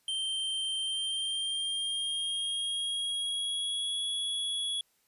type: tone with pitch glide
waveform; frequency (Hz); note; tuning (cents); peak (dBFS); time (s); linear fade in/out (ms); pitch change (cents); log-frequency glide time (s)
square; 3136 to 3361; G7 to G#7; 0 to +20; -31; 0.08-4.81; 2; +120; 0.8-4.04
effects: white hiss -71 dBFS RMS until 5.07 s + resampled to 32000 Hz